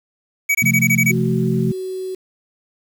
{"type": "tone bursts", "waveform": "square", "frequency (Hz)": 2268, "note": "C#7", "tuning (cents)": 39, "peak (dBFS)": -14, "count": 8, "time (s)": [0.49, 1.117], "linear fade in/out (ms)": 10, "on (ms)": 60, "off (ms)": 21}
{"type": "chord", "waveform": "sine", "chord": "F major", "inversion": "second", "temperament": "equal with one note detuned", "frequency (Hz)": [130.81, 171.42, 220], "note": ["C3", "F3", "A3"], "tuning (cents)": [0, -32, 0], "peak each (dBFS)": -20, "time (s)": [0.62, 1.72], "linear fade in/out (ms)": 5}
{"type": "tone with pitch glide", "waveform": "sine", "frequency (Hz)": [370, 374.3], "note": ["F#4", "F#4"], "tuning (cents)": [0, 20], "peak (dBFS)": -23, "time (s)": [1.1, 2.15], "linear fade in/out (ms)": 5, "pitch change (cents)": 20, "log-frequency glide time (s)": [1.21, 1.29]}
{"effects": ["7-bit"]}